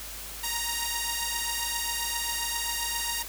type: beating tone pair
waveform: 5% pulse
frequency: 932.3 / 939.8 Hz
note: A#5 / A#5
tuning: 0 / +14 cents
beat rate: 7.5 Hz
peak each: -19 / -20 dBFS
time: 0.43-3.23 s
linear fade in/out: 10 ms
effects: added 50 Hz sine -45 dBFS peak until 3.28 s + white hiss -40 dBFS RMS until 3.28 s